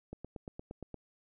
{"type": "click train", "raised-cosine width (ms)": 2, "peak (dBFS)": -29, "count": 8, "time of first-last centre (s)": [0.13, 0.943], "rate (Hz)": 8.61, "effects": []}